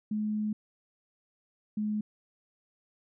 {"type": "tone pair in turn", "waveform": "sine", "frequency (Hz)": [212.7, 211.8], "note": ["G#3", "G#3"], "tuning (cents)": [42, 34], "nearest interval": "unison", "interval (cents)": 8, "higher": "first", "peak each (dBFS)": -28, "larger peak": "neither", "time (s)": [[0.11, 0.53], [1.77, 2.01]], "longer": "first", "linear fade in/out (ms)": 5, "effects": []}